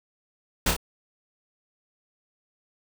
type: noise with echo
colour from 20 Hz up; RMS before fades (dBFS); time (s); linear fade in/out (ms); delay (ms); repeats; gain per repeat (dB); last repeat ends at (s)
pink; -22; 0.66-0.71; 5; 28; 2; -4; 0.766
effects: none